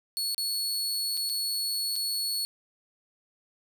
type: tone with dropouts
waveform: sawtooth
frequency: 4395 Hz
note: C#8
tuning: 16 cents flat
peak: -25 dBFS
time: 0.17-2.45 s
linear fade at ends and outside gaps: 0 ms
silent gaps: 0.346-0.38 / 1.17-1.174 / 1.292-1.297 / 1.957-1.962 s
effects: none